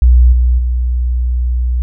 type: tone with level steps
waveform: sine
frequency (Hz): 61.2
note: B1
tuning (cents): -15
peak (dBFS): -3 / -7 / -11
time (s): 0.02-1.82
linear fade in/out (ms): 0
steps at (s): 0.32 / 0.58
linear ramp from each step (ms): 10
effects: none